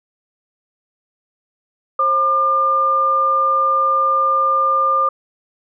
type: tone pair together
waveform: sine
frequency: 534.5 / 1200 Hz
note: C5 / D6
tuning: +37 / +37 cents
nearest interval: octave + major second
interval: 1400 cents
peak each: -23 / -13 dBFS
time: 1.99-5.09 s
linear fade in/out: 5 ms
effects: none